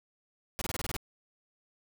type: noise bursts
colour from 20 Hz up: pink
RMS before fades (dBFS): -35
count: 8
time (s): 0.59-0.965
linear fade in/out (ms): 0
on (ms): 25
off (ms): 25
effects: none